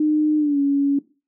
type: tone with pitch glide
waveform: sine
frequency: 304.5 to 280.8 Hz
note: D#4 to C#4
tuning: -37 to +22 cents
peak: -15 dBFS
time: 0-0.99 s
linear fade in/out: 5 ms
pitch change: -141 cents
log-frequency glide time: 0.38-0.59 s
effects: noise-tail reverb RT60 0.3 s tail -17 dB re dry